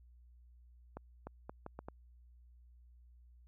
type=accelerating click train; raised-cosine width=1 ms; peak=-30 dBFS; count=6; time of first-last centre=0.97-1.885 s; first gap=300 ms; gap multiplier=0.75; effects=added 60 Hz sine -58 dBFS peak until 3.47 s